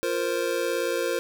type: chord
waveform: square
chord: F suspended fourth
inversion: none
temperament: just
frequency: 349.2 / 465.6 / 523.8 Hz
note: F4 / Bb4 / C5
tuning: 0 / -2 / +2 cents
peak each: -31 / -29 / -29 dBFS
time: 0.03-1.19 s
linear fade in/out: 0 ms
effects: none